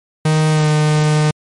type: tone with pitch glide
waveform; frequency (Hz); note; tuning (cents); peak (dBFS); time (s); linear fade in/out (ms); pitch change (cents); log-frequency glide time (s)
45% pulse; 155.56 to 152.18; D#3 to D#3; 0 to -38; -11; 0.25-1.31; 5; -38; 0.5-0.68
effects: MP3 48 kbps